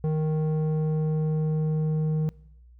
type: tone with low-pass filter sweep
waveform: square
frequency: 155.56 Hz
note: D#3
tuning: in tune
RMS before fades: -25 dBFS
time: 0.04-2.29 s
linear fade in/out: 0 ms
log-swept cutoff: 540 to 330 Hz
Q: 1.1
effects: noise-tail reverb RT60 0.8 s tail -23 dB re dry + added 60 Hz sine -49 dBFS peak until 2.79 s